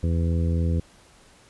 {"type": "harmonic tone", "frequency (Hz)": 83.6, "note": "E2", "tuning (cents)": 25, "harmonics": [1, 2, 3, 4, 5, 6], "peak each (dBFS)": [-21, -27, -33, -37, -39, -37], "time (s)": [0.03, 0.8], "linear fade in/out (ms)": 5, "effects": ["pink hiss -54 dBFS RMS until 1.49 s", "resampled to 24000 Hz"]}